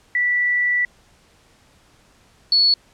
sine tone pair in turn, 1962 / 4405 Hz, B6 / C#8, -12 / -12 cents, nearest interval octave + major second, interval 1400 cents, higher second, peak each -16 / -12 dBFS, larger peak second, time 0.15-0.85 / 2.52-2.74 s, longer first, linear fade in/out 2 ms, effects pink hiss -55 dBFS RMS until 2.93 s + low-pass 9000 Hz 12 dB/octave

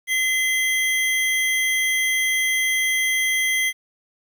square tone pair together, 2046 / 3244 Hz, C7 / G#7, -39 / -41 cents, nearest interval minor sixth, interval 798 cents, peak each -20 / -27 dBFS, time 0.07-3.73 s, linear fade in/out 50 ms, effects 9-bit

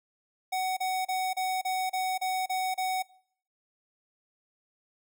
square tone bursts, 748 Hz, F#5, 19 cents sharp, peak -28 dBFS, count 9, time 0.52-3.026 s, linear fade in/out 10 ms, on 250 ms, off 32 ms, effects noise-tail reverb RT60 0.6 s tail -22 dB re dry

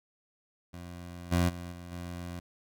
20% pulse tone with level steps, 87.5 Hz, F2, 4 cents sharp, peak -37 / -19 / -34 / -38 / -33 dBFS, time 0.73-2.4 s, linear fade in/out 10 ms, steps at 1.31 / 1.48 / 1.71 / 1.91 s, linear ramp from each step 20 ms, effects none

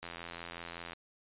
click train, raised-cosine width 0.3 ms, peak -26 dBFS, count 78, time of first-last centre 0.03-0.933 s, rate 85.3 Hz, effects resampled to 8000 Hz

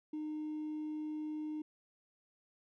triangle tone with hard clipping, 306.1 Hz, D#4, 28 cents flat, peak -37 dBFS, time 0.13-1.62 s, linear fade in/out 5 ms, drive 2 dB, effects none

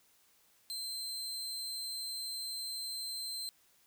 sawtooth tone, 4116 Hz, C8, 29 cents flat, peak -35 dBFS, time 0.7-3.49 s, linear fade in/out 0 ms, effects white hiss -68 dBFS RMS until 3.86 s

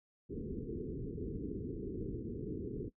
white low-pass noise, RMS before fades -41 dBFS, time 0.29-2.9 s, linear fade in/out 20 ms, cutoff 450 Hz, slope 96 dB/octave, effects noise-tail reverb RT60 0.1 s tail -19 dB re dry

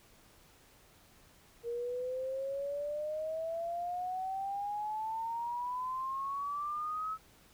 sine exponential sweep, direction up, 466.2 to 1300 Hz, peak -34 dBFS, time 1.63-7.18 s, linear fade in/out 50 ms, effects pink hiss -62 dBFS RMS until 7.53 s

